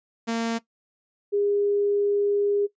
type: tone pair in turn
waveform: sawtooth / sine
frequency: 229.3 / 407 Hz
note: A#3 / G#4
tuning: -28 / -35 cents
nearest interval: minor seventh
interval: 993 cents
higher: second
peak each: -20 / -20 dBFS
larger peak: neither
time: 0.27-0.59 / 1.32-2.67 s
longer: second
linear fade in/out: 20 ms
effects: noise-tail reverb RT60 0.1 s tail -17 dB re dry + resampled to 16000 Hz